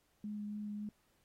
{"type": "tone with vibrato", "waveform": "sine", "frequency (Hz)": 208.6, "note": "G#3", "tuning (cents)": 8, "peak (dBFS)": -39, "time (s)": [0.24, 0.89], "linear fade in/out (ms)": 2, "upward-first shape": "sine", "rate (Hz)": 3.6, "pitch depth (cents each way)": 10, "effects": ["pink hiss -75 dBFS RMS until 1.24 s", "AAC 48 kbps"]}